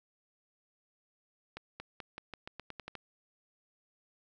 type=accelerating click train; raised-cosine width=0.3 ms; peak=-26 dBFS; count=11; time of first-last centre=1.57-2.953 s; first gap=230 ms; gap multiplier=0.88; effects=none